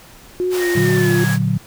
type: tone with vibrato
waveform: sine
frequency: 357.6 Hz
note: F4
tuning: 41 cents sharp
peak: -16 dBFS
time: 0.4-1.24 s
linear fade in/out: 0 ms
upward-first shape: sine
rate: 2.3 Hz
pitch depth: 42 cents each way
type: high-pass noise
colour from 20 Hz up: pink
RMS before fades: -28 dBFS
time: 0.5-1.39 s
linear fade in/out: 50 ms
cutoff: 480 Hz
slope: 24 dB/octave
type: tone with pitch glide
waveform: sine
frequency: 1860 to 1657.1 Hz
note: A#6 to G#6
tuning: -4 to -4 cents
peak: -22 dBFS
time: 0.58-1.38 s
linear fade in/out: 50 ms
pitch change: -200 cents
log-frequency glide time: 0.79-1.22 s
type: chord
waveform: sine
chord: Bb augmented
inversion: none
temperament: equal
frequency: 116.54 / 146.83 / 185 Hz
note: Bb2 / D3 / F#3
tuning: 0 / 0 / 0 cents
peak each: -19 dBFS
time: 0.75-1.58 s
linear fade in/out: 10 ms
effects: pink hiss -43 dBFS RMS until 1.66 s